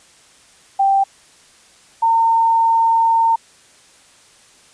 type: tone pair in turn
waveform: sine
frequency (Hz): 784 / 910.9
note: G5 / A#5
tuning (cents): 0 / -40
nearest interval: minor third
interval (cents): 260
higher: second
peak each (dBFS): -11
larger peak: neither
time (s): 0.79-1.04 / 2.02-3.36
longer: second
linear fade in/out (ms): 10
effects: white hiss -49 dBFS RMS until 4.73 s + resampled to 22050 Hz